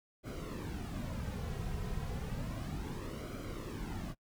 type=noise with flanger; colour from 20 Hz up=brown; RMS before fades=-40 dBFS; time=0.23-4.15 s; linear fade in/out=50 ms; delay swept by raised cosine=1.1 to 3.5 ms; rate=0.32 Hz; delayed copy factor=-0.65; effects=noise-tail reverb RT60 0.1 s tail -25 dB re dry